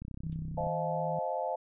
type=click train; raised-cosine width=5 ms; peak=-29 dBFS; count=22; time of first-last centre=0.02-0.668 s; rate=32.4 Hz
type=tone; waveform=sine; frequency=160 Hz; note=D#3; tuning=49 cents sharp; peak=-36 dBFS; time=0.24-1.19 s; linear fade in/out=2 ms
type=noise with exponential decay; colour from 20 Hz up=violet; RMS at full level=-43 dBFS; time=0.32-0.4 s; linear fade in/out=0 ms; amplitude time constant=17 ms
type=chord; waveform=sine; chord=F dominant seventh; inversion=second; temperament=equal with one note detuned; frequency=523.3 / 622.3 / 698.5 / 865.4 Hz; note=C5 / Eb5 / F5 / A5; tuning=0 / 0 / 0 / -29 cents; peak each=-36 dBFS; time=0.57-1.56 s; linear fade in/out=10 ms
effects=resampled to 8000 Hz